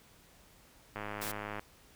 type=click train; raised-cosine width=0.5 ms; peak=-24 dBFS; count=67; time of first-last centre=0.96-1.595 s; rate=104 Hz
type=noise; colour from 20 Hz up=white; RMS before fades=-40 dBFS; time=1.21-1.32 s; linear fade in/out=10 ms
effects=pink hiss -61 dBFS RMS until 1.95 s